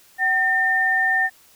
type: tone pair together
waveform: sine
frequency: 759.4 / 1809 Hz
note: F#5 / A6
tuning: +45 / +48 cents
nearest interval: octave + minor third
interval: 1503 cents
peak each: -24 / -17 dBFS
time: 0.18-1.3 s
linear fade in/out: 50 ms
effects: white hiss -53 dBFS RMS until 1.55 s